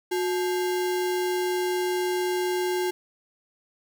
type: tone with sample-and-hold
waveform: sine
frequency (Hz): 362.7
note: F#4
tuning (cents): -34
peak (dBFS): -23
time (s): 0.11-2.91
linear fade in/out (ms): 10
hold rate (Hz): 1225
effects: none